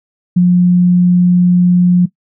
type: tone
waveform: sine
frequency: 178.2 Hz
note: F3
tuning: 35 cents sharp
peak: -5 dBFS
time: 0.36-2.06 s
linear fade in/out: 10 ms
effects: noise-tail reverb RT60 0.1 s tail -18 dB re dry